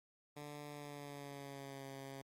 10% pulse tone with pitch glide, 146.83 to 136.21 Hz, D3 to C#3, 0 to -30 cents, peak -39 dBFS, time 0.36-2.22 s, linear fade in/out 10 ms, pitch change -130 cents, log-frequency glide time 0.7-1.86 s, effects MP3 64 kbps

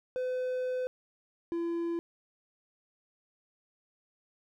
triangle tone pair in turn, 507 / 338.4 Hz, B4 / E4, +45 / +45 cents, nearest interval perfect fifth, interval 700 cents, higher first, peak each -28 dBFS, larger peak neither, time 0.16-0.87 / 1.52-1.99 s, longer first, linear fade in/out 0 ms, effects none

